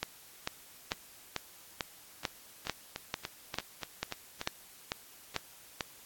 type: two click trains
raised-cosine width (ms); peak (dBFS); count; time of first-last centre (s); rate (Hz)
0.2; -19 / -14; 7 / 14; 2.67-4.414 / 0.03-5.808; 3.44 / 2.25
effects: white hiss -55 dBFS RMS until 6.05 s + AAC 64 kbps